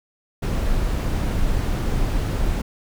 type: noise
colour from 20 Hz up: brown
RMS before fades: -21 dBFS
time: 0.42-2.62 s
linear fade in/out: 10 ms
effects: none